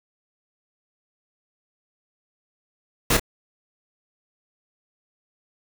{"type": "noise with echo", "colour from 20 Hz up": "pink", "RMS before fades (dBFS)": -19, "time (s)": [3.1, 3.17], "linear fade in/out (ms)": 5, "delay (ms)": 27, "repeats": 1, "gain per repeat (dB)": -7, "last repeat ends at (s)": 3.197, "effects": []}